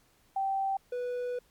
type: tone pair in turn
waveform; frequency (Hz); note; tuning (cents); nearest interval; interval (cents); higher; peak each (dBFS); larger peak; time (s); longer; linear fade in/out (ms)
sine / triangle; 778 / 492.1; G5 / B4; -13 / -6; minor sixth; 793; first; -27 / -29; first; 0.36-0.77 / 0.92-1.39; second; 5
effects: pink hiss -66 dBFS RMS until 1.5 s + MP3 96 kbps